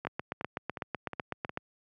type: two click trains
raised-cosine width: 0.5 ms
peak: -22 / -17 dBFS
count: 5 / 13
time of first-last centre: 0.05-1.494 / 0.07-1.574 s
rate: 2.77 / 7.98 Hz
effects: high-pass 100 Hz 12 dB/octave